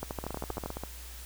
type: two click trains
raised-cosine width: 1 ms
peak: -20 / -22 dBFS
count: 9 / 10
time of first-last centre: 0.03-0.66 / 0.24-0.836 s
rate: 12.7 / 15.1 Hz
effects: added 60 Hz sine -44 dBFS peak until 1.25 s + white hiss -48 dBFS RMS until 1.25 s